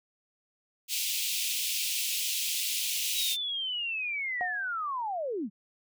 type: high-pass noise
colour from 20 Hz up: pink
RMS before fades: -31 dBFS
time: 0.88-3.37 s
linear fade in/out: 50 ms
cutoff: 2500 Hz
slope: 48 dB/octave
type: linear sweep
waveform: sine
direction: down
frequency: 3921 to 174.61 Hz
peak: -30 dBFS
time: 3.13-5.5 s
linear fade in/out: 50 ms
type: tone with exponential decay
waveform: sine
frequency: 726 Hz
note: F#5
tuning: 33 cents flat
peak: -27 dBFS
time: 4.41-4.74 s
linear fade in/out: 0 ms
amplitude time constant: 71 ms
effects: none